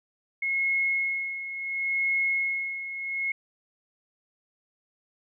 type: tone with tremolo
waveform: sine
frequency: 2169 Hz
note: C#7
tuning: 38 cents flat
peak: -22 dBFS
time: 0.42-3.32 s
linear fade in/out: 5 ms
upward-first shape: sine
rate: 0.71 Hz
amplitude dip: 70%
effects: none